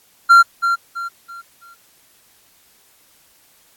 triangle tone with echo, 1378 Hz, F6, 24 cents flat, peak -3 dBFS, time 0.29-0.43 s, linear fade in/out 20 ms, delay 330 ms, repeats 4, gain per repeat -9 dB, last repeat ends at 1.75 s, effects white hiss -54 dBFS RMS until 3.76 s + AAC 64 kbps

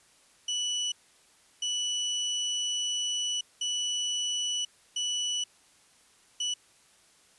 30% pulse tone bursts at uneven times, 2960 Hz, F#7, in tune, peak -25 dBFS, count 5, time 0.48-0.92 / 1.62-3.41 / 3.61-4.65 / 4.96-5.44 / 6.4-6.54 s, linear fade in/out 5 ms, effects white hiss -61 dBFS RMS until 7.38 s + resampled to 24000 Hz

